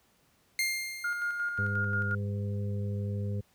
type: tone with exponential decay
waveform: sawtooth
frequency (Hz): 2112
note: C7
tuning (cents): +16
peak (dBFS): -22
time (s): 0.59-1.74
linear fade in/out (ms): 1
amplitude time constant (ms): 250
type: tone with tremolo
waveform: sine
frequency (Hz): 1418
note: F6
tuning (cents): +26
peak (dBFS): -28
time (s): 1.04-2.15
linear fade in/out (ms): 5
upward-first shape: square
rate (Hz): 5.6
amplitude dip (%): 40
type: harmonic tone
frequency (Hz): 101.4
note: G#2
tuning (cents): -41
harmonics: 1 / 2 / 4 / 5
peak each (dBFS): -30 / -38 / -44 / -45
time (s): 1.58-3.41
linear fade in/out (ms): 10
effects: pink hiss -67 dBFS RMS until 3.54 s + high-pass 60 Hz 12 dB/octave

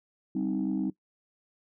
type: chord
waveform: sine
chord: C minor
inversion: second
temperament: equal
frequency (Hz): 196 / 261.6 / 311.1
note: G3 / C4 / Eb4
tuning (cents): 0 / 0 / 0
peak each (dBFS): -30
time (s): 0.35-0.9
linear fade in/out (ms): 5
effects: noise-tail reverb RT60 0.1 s tail -19 dB re dry + tanh soft clip ceiling -21 dBFS

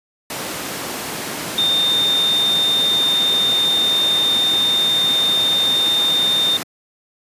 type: tone in noise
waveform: sine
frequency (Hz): 3629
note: A#7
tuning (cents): -47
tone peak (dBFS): -14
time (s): 1.58-6.57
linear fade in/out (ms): 2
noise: pink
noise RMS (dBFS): -25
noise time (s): 0.3-6.63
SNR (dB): +8
effects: high-pass 200 Hz 12 dB/octave + resampled to 32000 Hz

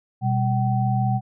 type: tone cluster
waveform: sine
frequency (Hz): 123 / 197.4 / 763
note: B2 / G3 / G5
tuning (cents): -7 / +12 / -47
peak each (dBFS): -20 / -26 / -25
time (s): 0.21-1.21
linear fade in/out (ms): 50
effects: none

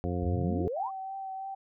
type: harmonic tone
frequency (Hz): 88.4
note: F2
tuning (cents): +22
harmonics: 1 / 2 / 3 / 4 / 5 / 6 / 8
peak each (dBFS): -32 / -35 / -37 / -38 / -39 / -40 / -41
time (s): 0.04-0.68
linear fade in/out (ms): 0
type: exponential sweep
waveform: sine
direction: up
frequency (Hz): 54.4 to 1174.7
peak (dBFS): -31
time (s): 0.2-0.91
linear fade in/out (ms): 50
type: tone with vibrato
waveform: sine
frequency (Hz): 771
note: G5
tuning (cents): -29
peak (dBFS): -35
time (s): 0.76-1.55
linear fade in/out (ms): 10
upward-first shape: triangle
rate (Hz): 3.1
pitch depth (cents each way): 21
effects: none

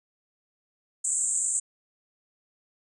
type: band-pass noise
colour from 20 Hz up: pink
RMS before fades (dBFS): -27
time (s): 1.04-1.6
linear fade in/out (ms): 10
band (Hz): 7200 to 8600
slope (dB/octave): 96
effects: none

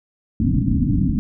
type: low-pass noise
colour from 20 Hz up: white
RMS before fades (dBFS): -18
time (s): 0.4-1.19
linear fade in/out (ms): 0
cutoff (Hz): 290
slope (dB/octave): 96
effects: none

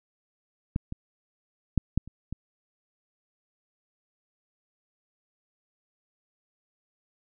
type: clicks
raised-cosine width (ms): 5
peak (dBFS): -14 / -21 / -9 / -10 / -30 / -21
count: 6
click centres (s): 0.761 / 0.924 / 1.777 / 1.976 / 2.076 / 2.326
effects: none

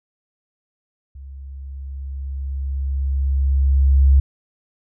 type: tone with level ramp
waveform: sine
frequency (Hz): 68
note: C#2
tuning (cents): -33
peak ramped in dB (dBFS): -34 to -8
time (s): 1.15-4.2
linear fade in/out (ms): 5
effects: none

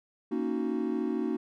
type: chord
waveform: triangle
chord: D# minor seventh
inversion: second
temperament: equal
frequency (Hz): 233.1 / 277.2 / 311.1 / 370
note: A#3 / C#4 / D#4 / F#4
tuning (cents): 0 / 0 / 0 / 0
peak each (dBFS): -31 / -32 / -31 / -32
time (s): 0.31-1.37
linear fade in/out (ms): 10
effects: none

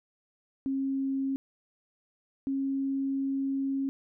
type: tone pair in turn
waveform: sine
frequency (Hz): 270.2 / 271.9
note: C#4 / C#4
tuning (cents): -44 / -33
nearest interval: unison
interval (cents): 11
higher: second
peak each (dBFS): -27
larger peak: neither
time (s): 0.66-1.36 / 2.47-3.89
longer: second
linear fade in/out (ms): 0
effects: none

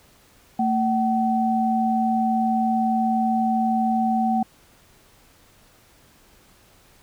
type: tone pair together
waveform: sine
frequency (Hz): 225.4 / 758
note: A3 / F#5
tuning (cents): +42 / +42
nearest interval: octave + major sixth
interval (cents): 2100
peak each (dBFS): -21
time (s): 0.59-4.43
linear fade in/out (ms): 5
effects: pink hiss -55 dBFS RMS until 7.02 s

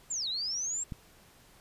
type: linear two-way sweep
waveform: sine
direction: down then up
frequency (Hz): 7630 to 3694 to 7630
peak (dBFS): -31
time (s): 0.1-0.84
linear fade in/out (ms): 10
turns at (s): 0.28
type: click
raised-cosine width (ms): 5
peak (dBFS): -25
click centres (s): 0.922
effects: pink hiss -59 dBFS RMS until 1.6 s + resampled to 32000 Hz

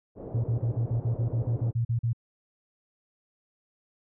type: low-pass noise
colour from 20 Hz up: white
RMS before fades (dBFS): -40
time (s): 0.15-1.73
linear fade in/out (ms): 50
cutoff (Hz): 560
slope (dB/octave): 24
type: tone bursts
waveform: sine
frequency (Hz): 116.54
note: A#2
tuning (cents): 0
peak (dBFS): -23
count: 13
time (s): 0.34-2.132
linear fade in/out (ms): 10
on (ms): 100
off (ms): 41
effects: none

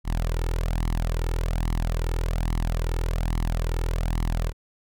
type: tone with flanger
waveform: sawtooth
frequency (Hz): 41.2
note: E1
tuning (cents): 0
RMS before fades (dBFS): -25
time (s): 0.04-4.53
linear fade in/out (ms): 50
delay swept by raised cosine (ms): 0.97 to 2.27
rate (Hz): 1.2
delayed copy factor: +0.7
effects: none

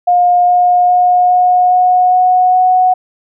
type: tone with pitch steps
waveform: sine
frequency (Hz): 712 / 716.1 / 720.3 / 724.4 / 728.6 / 732.9 / 737.1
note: F5 / F5 / F#5 / F#5 / F#5 / F#5 / F#5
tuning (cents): +33 / +43 / -47 / -37 / -27 / -17 / -7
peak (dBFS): -6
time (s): 0.07-2.94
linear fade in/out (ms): 10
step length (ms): 410
effects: none

